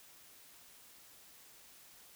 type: silence
effects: white hiss -59 dBFS RMS until 2.15 s